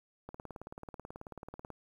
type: click train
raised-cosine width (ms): 1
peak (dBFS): -30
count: 27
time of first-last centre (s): 0.29-1.703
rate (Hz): 18.4
effects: 10-bit